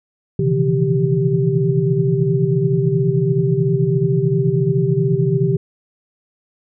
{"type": "tone cluster", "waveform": "sine", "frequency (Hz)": [125.3, 139, 161.9, 171.2, 390.8], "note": ["B2", "C#3", "E3", "F3", "G4"], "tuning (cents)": [25, 5, -31, -34, -5], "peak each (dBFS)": [-22, -18, -20, -23, -19], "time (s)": [0.39, 5.57], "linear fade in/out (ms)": 5, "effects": []}